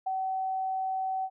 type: tone with ADSR envelope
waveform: sine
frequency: 760 Hz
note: F#5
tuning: 46 cents sharp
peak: -26 dBFS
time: 0.06-1.3 s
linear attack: 11 ms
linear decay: 15 ms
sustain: -2 dB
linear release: 60 ms
effects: none